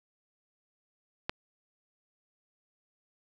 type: click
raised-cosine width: 0.3 ms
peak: -14 dBFS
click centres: 1.295 s
effects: none